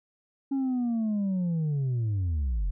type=linear sweep; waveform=sine; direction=down; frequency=276.8 to 40.61 Hz; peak=-22 dBFS; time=0.51-2.71 s; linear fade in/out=10 ms; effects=tanh soft clip ceiling -24 dBFS